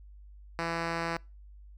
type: tone with low-pass filter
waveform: 5% pulse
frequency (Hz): 167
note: E3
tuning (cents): +23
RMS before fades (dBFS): -33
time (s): 0.59-1.17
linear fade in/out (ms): 0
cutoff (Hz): 4800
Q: 0.66
effects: noise-tail reverb RT60 0.3 s tail -26 dB re dry + added 50 Hz sine -48 dBFS peak until 1.77 s